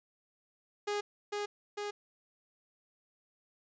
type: tone with echo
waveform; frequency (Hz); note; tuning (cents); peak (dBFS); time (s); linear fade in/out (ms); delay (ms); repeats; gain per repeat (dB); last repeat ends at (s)
sawtooth; 412.2; G#4; -13; -28; 0.87-1.01; 10; 450; 2; -2; 1.91
effects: resampled to 16000 Hz